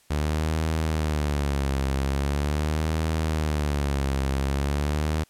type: tone with vibrato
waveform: sawtooth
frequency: 73.42 Hz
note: D2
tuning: in tune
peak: -19 dBFS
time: 0.1-5.24 s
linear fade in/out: 10 ms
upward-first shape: sine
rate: 0.42 Hz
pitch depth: 140 cents each way
effects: white hiss -60 dBFS RMS until 5.29 s + low-pass 12000 Hz 12 dB/octave